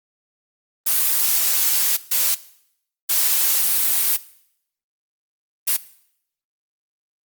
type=noise bursts at uneven times; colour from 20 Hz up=blue; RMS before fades=-18 dBFS; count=4; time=0.86-1.97 / 2.11-2.35 / 3.09-4.17 / 5.67-5.77 s; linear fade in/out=10 ms; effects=noise-tail reverb RT60 0.7 s tail -18 dB re dry + Opus 32 kbps